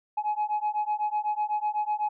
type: beating tone pair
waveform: sine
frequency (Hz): 840 / 848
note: G#5 / G#5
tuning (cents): +19 / +36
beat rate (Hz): 8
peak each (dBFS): -27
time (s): 0.17-2.09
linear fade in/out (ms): 10
effects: tanh soft clip ceiling -21 dBFS